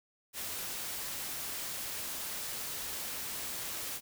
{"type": "noise", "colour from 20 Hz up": "white", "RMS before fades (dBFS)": -39, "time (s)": [0.33, 4.01], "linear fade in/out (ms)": 50, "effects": []}